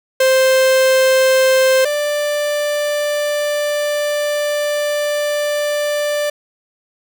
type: tone pair in turn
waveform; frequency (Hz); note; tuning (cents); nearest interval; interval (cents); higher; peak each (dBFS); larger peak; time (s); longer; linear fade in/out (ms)
45% pulse; 523.3 / 589.4; C5 / D5; 0 / +6; major second; 206; second; -10 / -16; first; 0.2-1.85 / 1.85-6.3; second; 5
effects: none